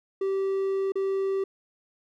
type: tone with dropouts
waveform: triangle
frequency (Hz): 388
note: G4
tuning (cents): -18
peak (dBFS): -22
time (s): 0.21-1.44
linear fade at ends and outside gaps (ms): 5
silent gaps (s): 0.921-0.955
effects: none